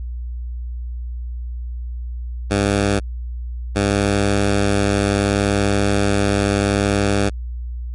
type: tone pair in turn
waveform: 10% pulse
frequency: 100.7 / 100.7 Hz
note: G2 / G2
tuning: +47 / +47 cents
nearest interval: unison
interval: 0 cents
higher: neither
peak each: -7 dBFS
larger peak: neither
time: 2.5-3 / 3.75-7.3 s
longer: second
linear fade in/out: 20 ms
effects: added 60 Hz sine -24 dBFS peak until 7.94 s + MP3 48 kbps